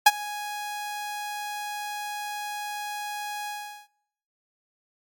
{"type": "tone with ADSR envelope", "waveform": "sawtooth", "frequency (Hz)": 830.6, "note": "G#5", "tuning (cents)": 0, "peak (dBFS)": -5, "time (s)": [0.06, 3.88], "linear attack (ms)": 8, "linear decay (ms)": 35, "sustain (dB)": -22, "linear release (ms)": 400, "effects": ["noise-tail reverb RT60 0.8 s tail -24 dB re dry", "MP3 96 kbps"]}